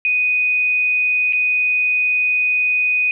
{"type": "tone with dropouts", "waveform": "sine", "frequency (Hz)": 2489, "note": "D#7", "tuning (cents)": 0, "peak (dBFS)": -14, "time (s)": [0.05, 3.11], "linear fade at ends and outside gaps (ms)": 1, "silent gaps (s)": [1.325, 1.332], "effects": []}